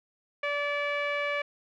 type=tone with low-pass filter; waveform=sawtooth; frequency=578 Hz; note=D5; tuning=28 cents flat; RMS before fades=-30 dBFS; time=0.43-1.42 s; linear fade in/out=5 ms; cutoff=2300 Hz; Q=3.7; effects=none